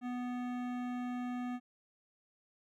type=tone with hard clipping; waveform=sine; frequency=246.9 Hz; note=B3; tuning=in tune; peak=-38 dBFS; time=0.01-1.6 s; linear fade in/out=50 ms; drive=16 dB; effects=none